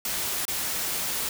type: noise with dropouts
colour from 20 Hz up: white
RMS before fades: -29 dBFS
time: 0.05-1.29 s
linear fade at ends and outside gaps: 2 ms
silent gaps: 0.453-0.48 s
effects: none